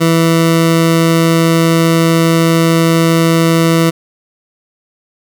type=tone; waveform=20% pulse; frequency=164.81 Hz; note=E3; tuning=in tune; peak=-3 dBFS; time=0-3.91 s; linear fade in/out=20 ms; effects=none